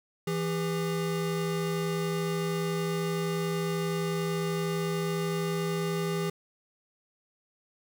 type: tone pair together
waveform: square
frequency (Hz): 165.52 / 403.1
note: E3 / G4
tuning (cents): +7 / +48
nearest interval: octave + minor third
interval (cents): 1541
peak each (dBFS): -31 / -32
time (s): 0.27-6.3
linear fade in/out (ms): 5
effects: none